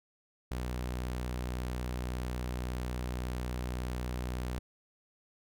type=tone; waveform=sawtooth; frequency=61.8 Hz; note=B1; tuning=2 cents sharp; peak=-30 dBFS; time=0.51-4.59 s; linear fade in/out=5 ms; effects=none